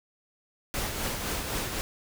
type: noise with tremolo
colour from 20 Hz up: pink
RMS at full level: -30 dBFS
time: 0.74-1.81 s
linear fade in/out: 0 ms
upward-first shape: triangle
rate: 3.9 Hz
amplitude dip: 45%
effects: none